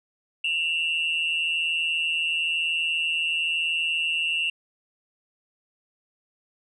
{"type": "tone pair together", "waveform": "sine", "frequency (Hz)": [2706, 2867], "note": ["E7", "F7"], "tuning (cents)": [45, 45], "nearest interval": "minor second", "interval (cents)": 100, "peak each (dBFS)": [-23, -26], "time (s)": [0.44, 4.5], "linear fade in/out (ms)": 5, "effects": ["tanh soft clip ceiling -18 dBFS"]}